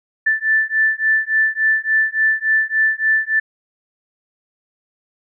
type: beating tone pair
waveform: sine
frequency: 1760 / 1763.5 Hz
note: A6 / A6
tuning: 0 / +3 cents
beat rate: 3.5 Hz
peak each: -17 dBFS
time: 0.26-3.4 s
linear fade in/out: 10 ms
effects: none